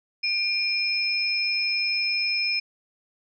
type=tone pair together; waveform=sine; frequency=2401 / 5172 Hz; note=D7 / E8; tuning=+38 / -34 cents; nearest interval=octave + minor second; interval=1328 cents; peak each=-25 dBFS; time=0.23-2.6 s; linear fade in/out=10 ms; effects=none